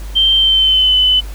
sine tone with pitch glide, 3136 to 3017 Hz, G7 to F#7, 0 to +33 cents, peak -8 dBFS, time 0.15-1.21 s, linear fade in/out 20 ms, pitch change -67 cents, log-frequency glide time 0.36-0.95 s, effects added 50 Hz sine -24 dBFS peak until 1.34 s + pink hiss -38 dBFS RMS until 1.34 s

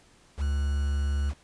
triangle tone with quantisation, 70.9 Hz, C#2, 40 cents sharp, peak -22 dBFS, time 0.37-1.34 s, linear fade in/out 50 ms, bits 7, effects pink hiss -59 dBFS RMS until 1.43 s + resampled to 22050 Hz

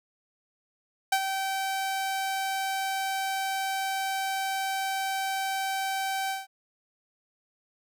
sawtooth tone with ADSR envelope, 773 Hz, G5, 24 cents flat, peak -16 dBFS, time 1.12-6.47 s, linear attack 6 ms, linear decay 62 ms, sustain -8 dB, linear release 170 ms, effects none

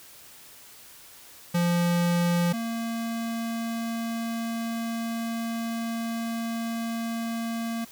square tone pair in turn, 173.3 / 229.5 Hz, F3 / A#3, -13 / -27 cents, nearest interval perfect fourth, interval 486 cents, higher second, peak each -22 / -29 dBFS, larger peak first, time 1.54-2.53 / 2.53-7.85 s, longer second, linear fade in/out 10 ms, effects white hiss -49 dBFS RMS until 7.91 s

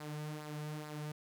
sawtooth tone with flanger, 151.2 Hz, D#3, 49 cents flat, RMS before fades -43 dBFS, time 0-1.12 s, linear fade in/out 5 ms, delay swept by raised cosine 0.31 to 3.81 ms, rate 2.3 Hz, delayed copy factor -0.55, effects none

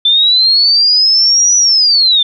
sine linear two-way sweep, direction up then down, 3520 to 5920 to 3520 Hz, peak -6 dBFS, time 0.05-2.23 s, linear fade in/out 5 ms, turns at 1.56 s, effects none

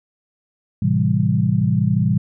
sine chord, A minor seventh, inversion none, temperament equal, 110 / 130.81 / 164.81 / 196 Hz, A2 / C3 / E3 / G3, 0 / 0 / 0 / 0 cents, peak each -20 dBFS, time 0.82-2.18 s, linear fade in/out 5 ms, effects none

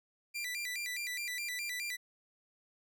sawtooth tone with vibrato, 2169 Hz, C#7, 38 cents flat, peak -33 dBFS, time 0.34-1.97 s, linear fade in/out 20 ms, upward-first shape square, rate 4.8 Hz, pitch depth 160 cents each way, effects none

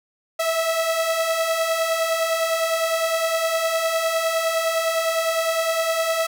sawtooth beating tone pair, 646 / 655.8 Hz, E5 / E5, -35 / -9 cents, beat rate 9.8 Hz, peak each -23 / -17 dBFS, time 0.39-6.27 s, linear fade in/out 10 ms, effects none

